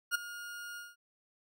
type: tone with ADSR envelope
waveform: 40% pulse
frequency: 1425 Hz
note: F6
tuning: 34 cents sharp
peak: -25 dBFS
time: 0.11-0.96 s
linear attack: 40 ms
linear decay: 9 ms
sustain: -16 dB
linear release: 190 ms
effects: none